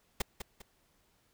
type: noise with echo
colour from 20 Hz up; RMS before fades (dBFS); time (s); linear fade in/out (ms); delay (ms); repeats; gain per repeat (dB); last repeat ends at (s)
pink; -31; 0.2-0.22; 5; 200; 2; -9; 0.62
effects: pink hiss -71 dBFS RMS until 1.33 s